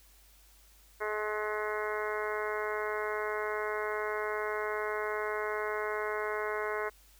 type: harmonic tone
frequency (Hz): 212.5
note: G#3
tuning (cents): +40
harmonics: 2 / 3 / 4 / 5 / 6 / 7 / 8 / 9 / 10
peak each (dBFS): -35 / -40 / -43 / -39 / -43 / -40 / -45 / -43 / -44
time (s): 1-6.9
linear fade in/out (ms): 20
effects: added 50 Hz sine -60 dBFS peak until 7.19 s + white hiss -62 dBFS RMS until 7.19 s